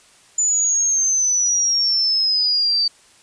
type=exponential sweep; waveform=sine; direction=down; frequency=7040 to 4600 Hz; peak=-15 dBFS; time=0.38-2.88 s; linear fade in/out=5 ms; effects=white hiss -51 dBFS RMS until 3.22 s + resampled to 22050 Hz